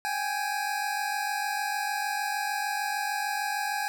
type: tone pair together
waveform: 25% pulse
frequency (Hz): 784 / 830.6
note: G5 / G#5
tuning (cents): 0 / 0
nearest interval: minor second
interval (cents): 100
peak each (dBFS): -29 / -26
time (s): 0.05-3.88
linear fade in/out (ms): 0
effects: none